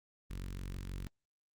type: tone with notch filter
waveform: sawtooth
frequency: 46.25 Hz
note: F#1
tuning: in tune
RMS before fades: -42 dBFS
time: 0.3-1.07 s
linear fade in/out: 0 ms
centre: 710 Hz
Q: 0.66
effects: Opus 32 kbps